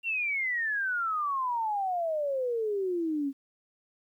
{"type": "exponential sweep", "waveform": "sine", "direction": "down", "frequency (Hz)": [2780, 268.5], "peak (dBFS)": -27, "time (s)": [0.03, 3.33], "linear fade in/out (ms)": 50, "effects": ["11-bit"]}